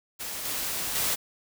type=noise with level steps; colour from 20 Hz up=white; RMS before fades=-35 / -31 / -27 dBFS; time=0.19-1.16 s; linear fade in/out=20 ms; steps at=0.45 / 0.95 s; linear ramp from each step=5 ms; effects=none